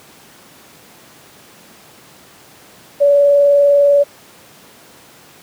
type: tone with vibrato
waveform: sine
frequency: 570 Hz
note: C#5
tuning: 48 cents sharp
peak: -7 dBFS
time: 3-4.04 s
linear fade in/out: 20 ms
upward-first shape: triangle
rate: 20 Hz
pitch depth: 21 cents each way
effects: pink hiss -43 dBFS RMS until 5.42 s + high-pass 150 Hz 12 dB/octave